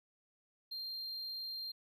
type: tone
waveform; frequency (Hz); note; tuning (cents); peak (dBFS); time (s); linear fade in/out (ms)
triangle; 4186; C8; 0; -39; 0.71-1.72; 10
effects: none